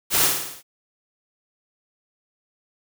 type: noise with echo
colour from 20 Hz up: white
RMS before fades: -19 dBFS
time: 0.1-0.3 s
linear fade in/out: 50 ms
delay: 55 ms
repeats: 6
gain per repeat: -4 dB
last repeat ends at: 0.63 s
effects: none